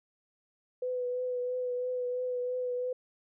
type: tone with vibrato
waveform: sine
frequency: 498.5 Hz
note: B4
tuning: 16 cents sharp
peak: -30 dBFS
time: 0.82-2.93 s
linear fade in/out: 5 ms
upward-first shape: triangle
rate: 3 Hz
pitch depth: 25 cents each way
effects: none